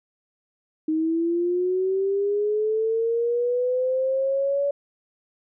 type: linear sweep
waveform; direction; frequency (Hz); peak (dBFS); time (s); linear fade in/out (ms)
sine; up; 311.1 to 570; -20; 0.88-4.71; 5
effects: none